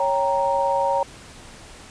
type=chord; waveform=sine; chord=G diminished; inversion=second; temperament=equal; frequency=554.4 / 784 / 932.3 Hz; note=Db5 / G5 / Bb5; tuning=0 / 0 / 0 cents; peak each=-22 / -26 / -21 dBFS; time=0-1.03 s; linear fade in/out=2 ms; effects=pink hiss -43 dBFS RMS until 1.9 s + resampled to 22050 Hz